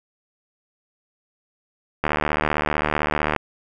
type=click train; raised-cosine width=0.5 ms; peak=-5 dBFS; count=101; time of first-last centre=2.04-3.363 s; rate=75.6 Hz; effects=none